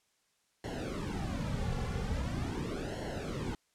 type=noise with flanger; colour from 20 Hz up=brown; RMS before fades=-36 dBFS; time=0.64-3.55 s; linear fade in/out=2 ms; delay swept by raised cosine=0.81 to 3.21 ms; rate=0.42 Hz; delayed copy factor=-0.85; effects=white hiss -74 dBFS RMS until 3.74 s + low-pass 9000 Hz 12 dB/octave